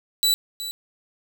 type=tone with echo; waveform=sawtooth; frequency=3951 Hz; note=B7; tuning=in tune; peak=-14 dBFS; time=0.23-0.34 s; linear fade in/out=0 ms; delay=370 ms; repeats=1; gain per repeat=-12 dB; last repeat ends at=0.71 s; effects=none